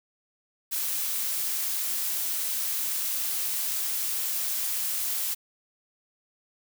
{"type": "noise", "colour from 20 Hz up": "blue", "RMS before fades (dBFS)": -29, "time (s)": [0.71, 5.35], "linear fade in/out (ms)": 20, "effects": []}